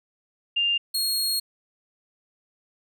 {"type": "tone pair in turn", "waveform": ["sine", "sawtooth"], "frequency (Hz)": [2800, 4287], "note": ["F7", "C8"], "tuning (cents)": [4, 41], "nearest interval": "perfect fifth", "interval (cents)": 737, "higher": "second", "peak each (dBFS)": [-20, -20], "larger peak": "neither", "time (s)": [[0.56, 0.78], [0.94, 1.4]], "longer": "second", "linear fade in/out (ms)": 10, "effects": []}